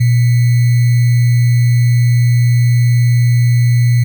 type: tone with sample-and-hold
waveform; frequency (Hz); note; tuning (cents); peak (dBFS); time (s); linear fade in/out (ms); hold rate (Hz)
sine; 120.5; B2; -42; -7; 0-4.04; 10; 2100
effects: none